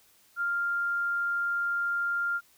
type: tone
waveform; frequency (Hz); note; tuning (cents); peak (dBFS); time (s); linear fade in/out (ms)
sine; 1396.9; F6; 0; -26; 0.36-2.41; 50
effects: white hiss -62 dBFS RMS until 2.57 s